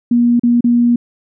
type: tone with dropouts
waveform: sine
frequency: 239 Hz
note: A#3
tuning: 43 cents sharp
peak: -8 dBFS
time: 0.11-0.96 s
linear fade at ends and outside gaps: 5 ms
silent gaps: 0.396-0.434 / 0.608-0.642 s
effects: none